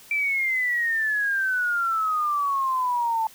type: exponential sweep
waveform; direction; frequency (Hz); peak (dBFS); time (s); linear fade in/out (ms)
sine; down; 2349 to 880; -21; 0.11-3.27; 2
effects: white hiss -49 dBFS RMS until 3.34 s